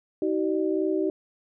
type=tone cluster; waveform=sine; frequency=317.6 / 381 / 601 Hz; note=D#4 / G4 / D5; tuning=+36 / -49 / +40 cents; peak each=-26 / -25 / -33 dBFS; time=0.22-1.1 s; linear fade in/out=2 ms; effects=none